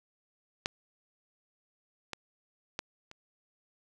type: clicks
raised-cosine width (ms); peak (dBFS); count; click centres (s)
0.2; -12 / -19 / -16 / -30; 4; 0.659 / 2.133 / 2.791 / 3.114
effects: none